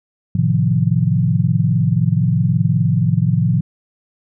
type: chord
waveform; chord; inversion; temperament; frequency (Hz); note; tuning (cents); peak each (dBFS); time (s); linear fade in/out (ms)
sine; F dominant seventh; first; equal; 110 / 130.81 / 155.56 / 174.61; A2 / C3 / Eb3 / F3; 0 / 0 / 0 / 0; -18; 0.35-3.61; 5
effects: none